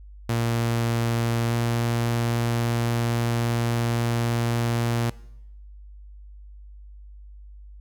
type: tone with pitch glide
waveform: sawtooth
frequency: 116.54 to 117.55 Hz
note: A#2 to A#2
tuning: 0 to +15 cents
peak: -18 dBFS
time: 0.29-5.1 s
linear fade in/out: 5 ms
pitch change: +15 cents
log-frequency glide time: 1.47-1.53 s
effects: noise-tail reverb RT60 0.8 s tail -20 dB re dry + added 50 Hz sine -41 dBFS peak until 7.8 s